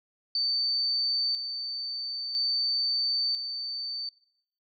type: tone with tremolo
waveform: sine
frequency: 4563 Hz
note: C#8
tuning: 49 cents sharp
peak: -25 dBFS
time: 0.35-4.09 s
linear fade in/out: 2 ms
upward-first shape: square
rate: 0.5 Hz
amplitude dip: 55%
effects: noise-tail reverb RT60 0.7 s tail -19 dB re dry